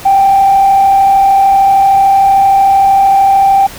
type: tone with frequency modulation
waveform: sine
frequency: 784 Hz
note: G5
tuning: in tune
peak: -3 dBFS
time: 0.05-3.67 s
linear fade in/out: 10 ms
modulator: 33.2 Hz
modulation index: 0.36
effects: tanh soft clip ceiling 0 dBFS + pink hiss -29 dBFS RMS until 3.78 s